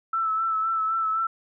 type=tone with vibrato; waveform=sine; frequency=1318.5 Hz; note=E6; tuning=in tune; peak=-22 dBFS; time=0.13-1.27 s; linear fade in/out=5 ms; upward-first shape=sine; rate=3.9 Hz; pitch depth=30 cents each way; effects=none